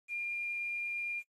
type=tone with quantisation; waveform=sine; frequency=2403 Hz; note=D7; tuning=39 cents sharp; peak=-34 dBFS; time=0.08-1.23 s; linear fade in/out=50 ms; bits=10; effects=noise-tail reverb RT60 0.1 s tail -18 dB re dry + AAC 32 kbps